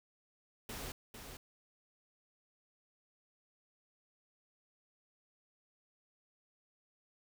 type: noise with echo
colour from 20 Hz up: pink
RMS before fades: -44 dBFS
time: 0.69-0.92 s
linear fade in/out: 2 ms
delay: 450 ms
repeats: 1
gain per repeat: -6 dB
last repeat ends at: 1.37 s
effects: none